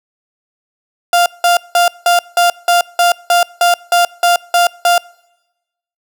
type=tone bursts; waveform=35% pulse; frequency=698 Hz; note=F5; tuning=1 cent flat; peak=-6 dBFS; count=13; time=1.13-4.98 s; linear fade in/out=2 ms; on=130 ms; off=180 ms; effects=noise-tail reverb RT60 1.0 s tail -25 dB re dry